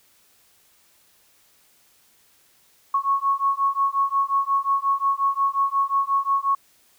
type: beating tone pair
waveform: sine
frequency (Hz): 1100 / 1105.6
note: C#6 / C#6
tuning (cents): -14 / -5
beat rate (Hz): 5.6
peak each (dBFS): -22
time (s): 2.94-6.55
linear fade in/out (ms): 5
effects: white hiss -59 dBFS RMS until 6.98 s